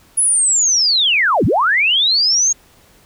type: linear two-way sweep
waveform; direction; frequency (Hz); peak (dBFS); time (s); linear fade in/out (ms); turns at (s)
sine; down then up; 10548 to 73.42 to 6660; -11; 0.17-2.53; 10; 1.45
effects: pink hiss -50 dBFS RMS until 3.05 s